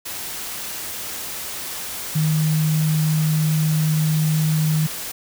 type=tone in noise; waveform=sine; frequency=155.56 Hz; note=D#3; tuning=in tune; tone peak=-16 dBFS; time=2.15-4.87 s; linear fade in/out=10 ms; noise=white; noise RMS=-30 dBFS; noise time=0.05-5.12 s; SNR=+11 dB; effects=none